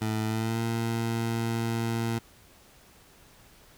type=tone with pitch glide; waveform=20% pulse; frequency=109.5 to 115.08 Hz; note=A2 to A#2; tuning=-8 to -22 cents; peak=-22 dBFS; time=0.01-2.19 s; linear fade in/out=10 ms; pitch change=+86 cents; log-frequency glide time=0.26-0.61 s; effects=pink hiss -56 dBFS RMS until 3.77 s